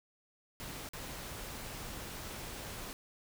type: noise with dropouts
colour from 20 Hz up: pink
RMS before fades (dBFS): -44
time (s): 0.6-2.93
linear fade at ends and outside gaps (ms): 0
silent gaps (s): 0.889-0.934
effects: none